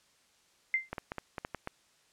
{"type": "tone with exponential decay", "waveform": "sine", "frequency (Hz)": 2085, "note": "C7", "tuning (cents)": -7, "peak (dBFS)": -22, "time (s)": [0.74, 0.89], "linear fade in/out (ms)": 1, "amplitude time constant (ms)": 32}
{"type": "clicks", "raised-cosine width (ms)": 0.5, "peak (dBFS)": -21, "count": 8, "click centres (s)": [0.93, 0.982, 1.119, 1.183, 1.382, 1.449, 1.547, 1.674]}
{"effects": ["white hiss -67 dBFS RMS until 2.12 s", "low-pass 8000 Hz 12 dB/octave"]}